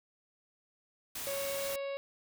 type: noise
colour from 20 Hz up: white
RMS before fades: -40 dBFS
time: 1.15-1.76 s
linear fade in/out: 5 ms
type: harmonic tone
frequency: 554.4 Hz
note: C#5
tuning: in tune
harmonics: 1 / 2 / 3 / 4 / 5 / 6 / 7 / 8 / 9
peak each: -35 / -49 / -56 / -49 / -51 / -62 / -54 / -64 / -63 dBFS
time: 1.27-1.97 s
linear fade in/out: 0 ms
effects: none